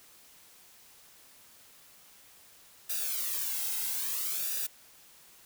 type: noise with flanger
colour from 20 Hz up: blue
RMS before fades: -33 dBFS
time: 2.89-4.67 s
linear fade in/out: 10 ms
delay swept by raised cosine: 0.93 to 1.73 ms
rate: 0.6 Hz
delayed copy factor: -0.75
effects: white hiss -57 dBFS RMS until 5.45 s